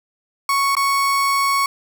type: tone with dropouts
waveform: 35% pulse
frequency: 1108.7 Hz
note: C#6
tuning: in tune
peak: -14 dBFS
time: 0.49-1.66 s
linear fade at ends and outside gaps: 2 ms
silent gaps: 0.752-0.767 s
effects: none